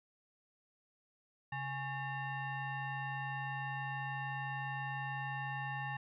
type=tone with frequency modulation; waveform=sine; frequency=830.6 Hz; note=G#5; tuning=in tune; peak=-37 dBFS; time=1.52-5.97 s; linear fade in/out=5 ms; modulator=966 Hz; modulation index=1.4; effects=none